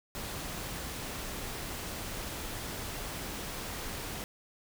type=noise; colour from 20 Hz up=pink; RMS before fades=-39 dBFS; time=0.15-4.24 s; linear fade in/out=0 ms; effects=none